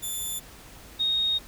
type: tone pair in turn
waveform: 5% pulse / sine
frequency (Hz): 3520 / 3729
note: A7 / A#7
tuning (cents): 0 / 0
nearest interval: minor second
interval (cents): 100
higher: second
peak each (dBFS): -22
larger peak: neither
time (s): 0.02-0.4 / 0.99-1.39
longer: second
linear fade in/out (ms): 20
effects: added 50 Hz sine -52 dBFS peak until 1.47 s + pink hiss -48 dBFS RMS until 1.47 s